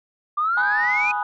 sine exponential sweep, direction up, 1174.7 to 2514 Hz, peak -18 dBFS, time 0.37-1.12 s, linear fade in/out 10 ms
sine chord, G# minor seventh, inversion none, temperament equal, 830.6 / 987.8 / 1244.5 / 1480 Hz, G#5 / B5 / D#6 / F#6, 0 / 0 / 0 / 0 cents, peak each -24 / -28 / -28 / -29 dBFS, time 0.57-1.23 s, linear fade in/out 2 ms
effects tanh soft clip ceiling -11 dBFS

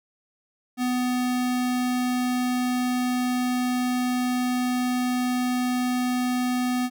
square tone, 249.5 Hz, B3, 18 cents sharp, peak -23 dBFS, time 0.77-6.9 s, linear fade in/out 50 ms, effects none

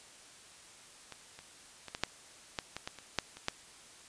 clicks, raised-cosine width 0.2 ms, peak -27 / -30 / -26 / -20 / -11 / -16 / -21 / -20 / -30 / -11 / -29 / -13 dBFS, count 12, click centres 1.123 / 1.39 / 1.883 / 1.949 / 2.036 / 2.588 / 2.766 / 2.875 / 2.987 / 3.187 / 3.37 / 3.484 s, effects white hiss -55 dBFS RMS until 4.08 s + resampled to 22050 Hz

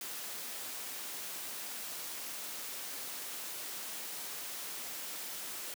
white noise, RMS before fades -42 dBFS, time 0.01-5.74 s, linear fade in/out 2 ms, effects high-pass 200 Hz 12 dB/octave

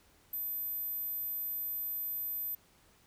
sine tone, 13680 Hz, A9, 50 cents flat, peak -33 dBFS, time 0.33-2.55 s, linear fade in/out 5 ms, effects tanh soft clip ceiling -31 dBFS + pink hiss -65 dBFS RMS until 3.06 s

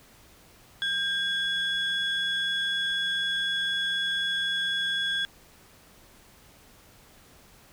sine tone pair together, 1600 / 3376 Hz, G6 / G#7, +35 / +28 cents, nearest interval octave + minor second, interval 1293 cents, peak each -27 / -26 dBFS, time 0.82-5.25 s, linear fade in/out 0 ms, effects tanh soft clip ceiling -21 dBFS + pink hiss -55 dBFS RMS until 7.72 s

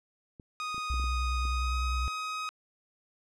clicks, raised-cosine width 3 ms, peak -34 dBFS, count 7, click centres 0.398 / 0.745 / 0.78 / 0.94 / 0.998 / 1.041 / 1.453 s
sawtooth tone with pitch glide, 1244.5 to 1260.4 Hz, D#6 to D#6, 0 to +22 cents, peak -29 dBFS, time 0.6-2.49 s, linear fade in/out 0 ms, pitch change +22 cents, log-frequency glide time 1.51-1.76 s
sine tone with vibrato, 63.6 Hz, C2, 48 cents flat, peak -28 dBFS, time 0.9-2.08 s, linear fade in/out 0 ms, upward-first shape square, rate 9.8 Hz, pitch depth 36 cents each way
effects low-pass 6000 Hz 12 dB/octave

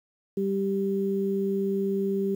sine tone pair together, 196 / 392 Hz, G3 / G4, 0 / 0 cents, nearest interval octave, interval 1200 cents, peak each -27 / -26 dBFS, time 0.37-2.35 s, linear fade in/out 5 ms, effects 9-bit

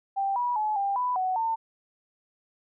sine tone with pitch steps, 786 / 973 / 854 / 795 / 993 / 745 / 901 Hz, G5 / B5 / G#5 / G5 / B5 / F#5 / A5, +4 / -26 / +48 / +24 / +9 / +12 / +41 cents, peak -24 dBFS, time 0.16-1.56 s, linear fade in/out 20 ms, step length 200 ms, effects none

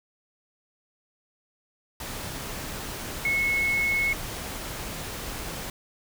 sine tone in noise, 2188 Hz, C#7, 23 cents flat, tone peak -22 dBFS, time 3.25-4.13 s, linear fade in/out 2 ms, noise pink, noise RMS -35 dBFS, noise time 2-5.7 s, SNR +10 dB, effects none

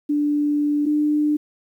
sine tone pair in turn, 293.7 / 298.8 Hz, D4 / D4, 0 / +30 cents, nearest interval unison, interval 30 cents, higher second, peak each -17 / -16 dBFS, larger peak second, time 0.09-0.86 / 0.86-1.37 s, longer first, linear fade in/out 10 ms, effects 9-bit

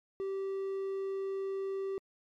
triangle tone, 388.5 Hz, G4, 16 cents flat, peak -31 dBFS, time 0.2-1.98 s, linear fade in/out 0 ms, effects MP3 64 kbps

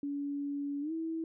sine tone with pitch glide, 284.5 to 324.9 Hz, C#4 to E4, +45 to -25 cents, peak -33 dBFS, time 0.03-1.24 s, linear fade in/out 2 ms, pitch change +230 cents, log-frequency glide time 0.81-0.92 s, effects none

